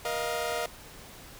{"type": "chord", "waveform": "sawtooth", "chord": "Bb suspended fourth", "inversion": "none", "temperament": "equal with one note detuned", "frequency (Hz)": [475.1, 622.3, 698.5], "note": ["Bb4", "Eb5", "F5"], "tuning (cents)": [33, 0, 0], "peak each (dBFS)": -30, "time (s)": [0.05, 0.66], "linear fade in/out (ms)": 2, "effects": ["pink hiss -48 dBFS RMS until 1.39 s"]}